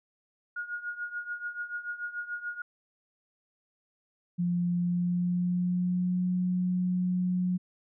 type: tone with tremolo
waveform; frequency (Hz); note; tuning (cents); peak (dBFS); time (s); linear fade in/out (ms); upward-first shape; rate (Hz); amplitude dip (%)
sine; 1436; F6; +48; -30; 0.56-2.62; 5; triangle; 6.9; 85
type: tone with pitch glide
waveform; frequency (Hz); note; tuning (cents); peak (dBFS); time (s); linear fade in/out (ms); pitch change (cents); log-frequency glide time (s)
sine; 175.3 to 181.17; F3 to F#3; +7 to -36; -25; 4.38-7.58; 20; +57; 4.77-6.25
effects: none